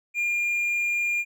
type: tone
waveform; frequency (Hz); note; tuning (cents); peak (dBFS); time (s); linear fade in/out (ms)
triangle; 2408; D7; +43; -21; 0.14-1.25; 50
effects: none